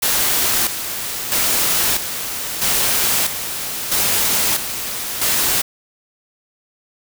white noise with tremolo, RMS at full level -17 dBFS, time 0.02-5.62 s, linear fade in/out 10 ms, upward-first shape square, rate 0.77 Hz, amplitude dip 60%, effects none

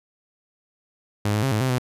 sawtooth tone with pitch steps, 103.7 / 106.2 / 134.7 / 107.1 / 130.3 / 125.7 Hz, G#2 / G#2 / C#3 / A2 / C3 / B2, -2 / +39 / -49 / -46 / -7 / +31 cents, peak -16 dBFS, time 1.25-1.784 s, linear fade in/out 5 ms, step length 89 ms, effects resampled to 32000 Hz

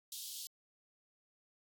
pink high-pass noise, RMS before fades -45 dBFS, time 0.12-0.47 s, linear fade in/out 2 ms, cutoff 3300 Hz, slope 48 dB/octave, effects AAC 64 kbps

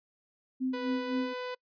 sine tone with tremolo, 258.9 Hz, C4, 18 cents flat, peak -27 dBFS, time 0.6-1.34 s, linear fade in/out 20 ms, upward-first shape sine, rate 3.9 Hz, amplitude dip 75%
sawtooth tone with pitch glide, 494.6 to 499.8 Hz, B4 to B4, +3 to +21 cents, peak -31 dBFS, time 0.73-1.55 s, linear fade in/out 10 ms, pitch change +18 cents, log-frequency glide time 0.92-1.31 s
effects noise-tail reverb RT60 0.1 s tail -26 dB re dry + resampled to 11025 Hz

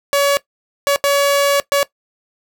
sawtooth tone bursts at uneven times, 565 Hz, C#5, 33 cents sharp, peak -8 dBFS, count 4, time 0.13-0.37 / 0.87-0.96 / 1.04-1.6 / 1.72-1.83 s, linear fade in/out 0 ms, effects noise-tail reverb RT60 0.1 s tail -18 dB re dry

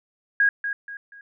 sine tone with echo, 1640 Hz, G#6, 22 cents flat, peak -15 dBFS, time 0.4-0.49 s, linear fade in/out 2 ms, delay 240 ms, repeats 3, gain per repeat -9 dB, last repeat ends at 1.21 s, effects none

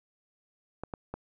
clicks, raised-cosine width 1 ms, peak -22 dBFS, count 3, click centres 0.836 / 0.938 / 1.14 s, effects none

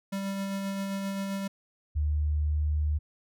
square tone with tremolo, 196 Hz, G3, in tune, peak -30 dBFS, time 0.12-1.48 s, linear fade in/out 10 ms, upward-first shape sine, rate 7.6 Hz, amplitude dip 25%
sine tone with pitch glide, 74.9 to 75.38 Hz, D2 to D2, +35 to +46 cents, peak -24 dBFS, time 1.95-2.99 s, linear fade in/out 20 ms, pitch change +11 cents, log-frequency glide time 2.39-2.64 s
effects none

